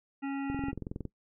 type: harmonic tone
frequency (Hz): 275.9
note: C#4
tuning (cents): -8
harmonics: 1 / 3 / 5 / 7 / 9 / 10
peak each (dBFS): -32 / -42 / -46 / -49 / -51 / -52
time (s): 0.22-0.72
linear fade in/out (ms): 20
type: click train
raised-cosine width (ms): 3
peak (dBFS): -24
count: 13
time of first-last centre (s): 0.5-1.053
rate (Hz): 21.7
effects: noise-tail reverb RT60 0.1 s tail -20 dB re dry